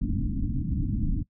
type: low-pass noise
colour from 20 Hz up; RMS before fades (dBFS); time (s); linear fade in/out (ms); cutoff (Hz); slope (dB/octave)
pink; -27; 0.01-1.23; 10; 300; 96
effects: noise-tail reverb RT60 0.1 s tail -20 dB re dry